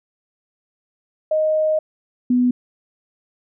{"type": "tone pair in turn", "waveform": "sine", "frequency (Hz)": [622.3, 247.7], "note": ["D#5", "B3"], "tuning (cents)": [0, 5], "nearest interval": "octave + major third", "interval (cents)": 1595, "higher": "first", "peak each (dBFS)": [-15, -13], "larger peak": "second", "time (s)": [[1.31, 1.79], [2.3, 2.51]], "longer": "first", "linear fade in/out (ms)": 5, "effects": []}